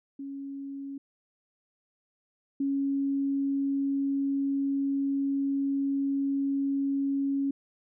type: tone pair in turn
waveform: sine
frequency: 276.5 / 276.5 Hz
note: C#4 / C#4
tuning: -4 / -4 cents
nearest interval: unison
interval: 0 cents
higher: neither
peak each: -35 / -25 dBFS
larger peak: second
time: 0.19-0.98 / 2.6-7.51 s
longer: second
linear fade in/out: 5 ms
effects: none